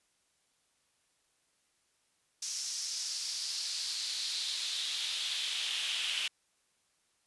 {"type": "noise with high-pass filter sweep", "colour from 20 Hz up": "brown", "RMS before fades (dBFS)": -36, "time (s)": [2.42, 6.28], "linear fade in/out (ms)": 5, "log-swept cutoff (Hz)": [5800, 2900], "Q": 3.4, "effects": ["white hiss -74 dBFS RMS until 7.26 s", "resampled to 24000 Hz"]}